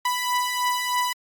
sawtooth beating tone pair, 987.8 / 991 Hz, B5 / B5, 0 / +6 cents, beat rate 3.2 Hz, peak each -24 / -20 dBFS, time 0.05-1.13 s, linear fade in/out 5 ms, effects Opus 48 kbps

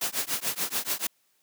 white noise with tremolo, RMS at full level -26 dBFS, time 0.01-1.07 s, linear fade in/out 5 ms, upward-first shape triangle, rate 6.9 Hz, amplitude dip 100%, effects white hiss -69 dBFS RMS until 1.42 s + high-pass 150 Hz 12 dB/octave

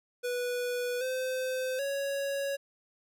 square tone with pitch steps, 490.9 / 515 / 556 Hz, B4 / C5 / C#5, -10 / -28 / +5 cents, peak -31 dBFS, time 0.23-2.57 s, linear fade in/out 20 ms, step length 780 ms, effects none

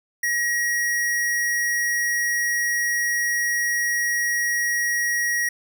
square tone, 1900 Hz, A#6, 33 cents sharp, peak -21 dBFS, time 0.23-5.49 s, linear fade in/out 5 ms, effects none

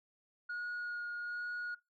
sine tone with vibrato, 1441 Hz, F#6, 46 cents flat, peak -35 dBFS, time 0.49-1.75 s, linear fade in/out 10 ms, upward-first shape sine, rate 1.2 Hz, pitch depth 10 cents each way, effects noise-tail reverb RT60 0.2 s tail -20 dB re dry + tanh soft clip ceiling -36 dBFS

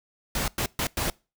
pink noise bursts at uneven times, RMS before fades -27 dBFS, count 4, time 0.35-0.48 / 0.58-0.66 / 0.79-0.87 / 0.97-1.1 s, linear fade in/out 2 ms, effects noise-tail reverb RT60 0.3 s tail -24 dB re dry

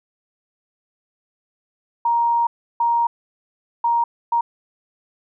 sine tone bursts at uneven times, 938 Hz, A#5, 11 cents sharp, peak -15 dBFS, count 4, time 2.05-2.47 / 2.8-3.07 / 3.84-4.04 / 4.32-4.41 s, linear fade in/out 5 ms, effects none

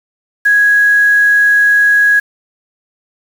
sine tone with quantisation, 1661.2 Hz, G#6, in tune, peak -6 dBFS, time 0.45-2.2 s, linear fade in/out 10 ms, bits 5, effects none

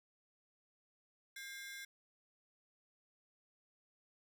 sawtooth ring-modulated tone, 1860 Hz, A#6, 4 cents flat, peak -40 dBFS, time 1.36-1.85 s, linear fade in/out 5 ms, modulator 257 Hz, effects none

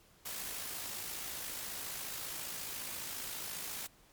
white noise with amplitude modulation, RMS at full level -40 dBFS, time 0.25-3.87 s, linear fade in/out 10 ms, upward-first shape sine, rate 54.6 Hz, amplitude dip 35%, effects pink hiss -64 dBFS RMS until 4.12 s + MP3 96 kbps

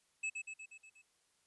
square tone with echo, 2600 Hz, E7, 24 cents flat, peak -36 dBFS, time 0.23-0.3 s, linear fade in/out 10 ms, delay 120 ms, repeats 6, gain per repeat -4 dB, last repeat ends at 1.02 s, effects white hiss -75 dBFS RMS until 1.46 s + resampled to 24000 Hz

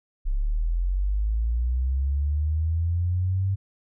sine linear sweep, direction up, 32.7 to 98 Hz, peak -21 dBFS, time 0.25-3.56 s, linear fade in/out 20 ms, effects none

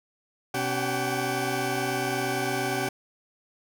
20% pulse tone cluster, 127.7 / 284.3 / 383 / 749 / 786 Hz, C3 / C#4 / G4 / F#5 / G5, -42 / +44 / -40 / +21 / +4 cents, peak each -28 dBFS, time 0.54-2.89 s, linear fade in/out 5 ms, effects none

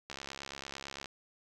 click train, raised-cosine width 0.2 ms, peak -24 dBFS, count 67, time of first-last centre 0.1-1.058 s, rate 68.9 Hz, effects none

